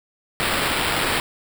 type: noise with sample-and-hold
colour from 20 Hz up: violet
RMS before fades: -22 dBFS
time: 0.4-1.2 s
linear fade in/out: 0 ms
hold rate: 6300 Hz
effects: none